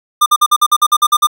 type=tone bursts; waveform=square; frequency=1202 Hz; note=D6; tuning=40 cents sharp; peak=-7 dBFS; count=11; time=0.21-1.271 s; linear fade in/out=10 ms; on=51 ms; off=50 ms; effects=none